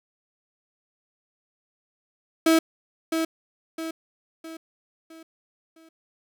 35% pulse tone with echo, 324.3 Hz, E4, 28 cents flat, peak -14 dBFS, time 2.46-2.59 s, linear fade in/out 5 ms, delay 660 ms, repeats 5, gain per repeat -7 dB, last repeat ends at 5.89 s, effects none

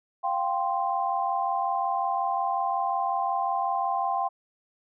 sine chord, F suspended second, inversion none, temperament equal, 698.5 / 784 / 1046.5 Hz, F5 / G5 / C6, 0 / 0 / 0 cents, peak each -30 / -27 / -29 dBFS, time 0.23-4.29 s, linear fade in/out 20 ms, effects none

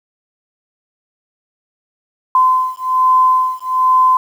sine beating tone pair, 1026 / 1027.2 Hz, C6 / C6, -34 / -32 cents, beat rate 1.2 Hz, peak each -13 / -13 dBFS, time 2.35-4.17 s, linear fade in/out 2 ms, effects 7-bit

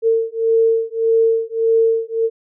sine beating tone pair, 451.9 / 453.6 Hz, A4 / A#4, +46 / -47 cents, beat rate 1.7 Hz, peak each -16 dBFS, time 0.02-2.3 s, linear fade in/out 50 ms, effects none

